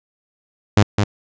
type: tone with echo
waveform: sawtooth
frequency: 103.1 Hz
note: G#2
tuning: 12 cents flat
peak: -5 dBFS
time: 0.77-0.83 s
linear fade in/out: 5 ms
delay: 210 ms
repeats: 1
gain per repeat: -5 dB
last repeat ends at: 1.04 s
effects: resampled to 16000 Hz